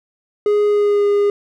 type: tone with pitch glide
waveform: triangle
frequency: 415.3 to 407.9 Hz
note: G#4 to G#4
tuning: 0 to -31 cents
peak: -10 dBFS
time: 0.46-1.3 s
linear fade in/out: 2 ms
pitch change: -31 cents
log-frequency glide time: 0.66-1.06 s
effects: none